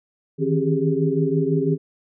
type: tone cluster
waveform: sine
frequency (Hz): 154.9 / 160.9 / 269.1 / 392.7 / 412.7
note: D#3 / E3 / C4 / G4 / G#4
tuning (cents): -7 / -42 / +49 / +3 / -11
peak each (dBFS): -24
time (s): 0.38-1.78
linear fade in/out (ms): 50
effects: none